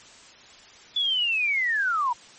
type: linear sweep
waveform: sine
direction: down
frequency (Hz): 3462 to 930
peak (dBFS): -21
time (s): 0.96-2.13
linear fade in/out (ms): 5
effects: white hiss -49 dBFS RMS until 2.38 s + MP3 32 kbps